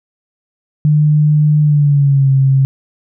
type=tone with pitch glide; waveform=sine; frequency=150.6 to 134.95 Hz; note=D3 to C#3; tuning=+44 to -46 cents; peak=-7 dBFS; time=0.85-2.65 s; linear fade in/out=0 ms; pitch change=-190 cents; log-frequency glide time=1.61-2.31 s; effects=none